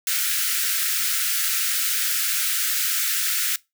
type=high-pass noise; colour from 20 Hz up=white; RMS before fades=-23 dBFS; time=0.07-3.56 s; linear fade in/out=2 ms; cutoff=1300 Hz; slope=96 dB/octave; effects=noise-tail reverb RT60 0.2 s tail -21 dB re dry